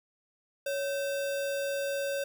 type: tone with sample-and-hold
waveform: sine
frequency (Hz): 558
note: C#5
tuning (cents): +11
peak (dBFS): -29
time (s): 0.66-2.24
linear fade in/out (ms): 5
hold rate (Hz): 2100
effects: none